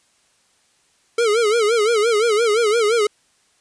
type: tone with vibrato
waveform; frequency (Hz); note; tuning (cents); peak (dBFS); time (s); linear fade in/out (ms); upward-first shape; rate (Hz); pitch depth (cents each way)
square; 443.3; A4; +13; -15; 1.18-3.07; 5; sine; 5.8; 130
effects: white hiss -60 dBFS RMS until 3.6 s + resampled to 22050 Hz